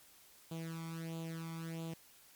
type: tone with flanger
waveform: sawtooth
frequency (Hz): 164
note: E3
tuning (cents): -9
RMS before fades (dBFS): -43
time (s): 0.51-1.94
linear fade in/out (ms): 5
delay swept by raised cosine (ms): 0.27 to 0.9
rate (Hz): 1.5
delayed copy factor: +0.8
effects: white hiss -62 dBFS RMS until 2.35 s + MP3 96 kbps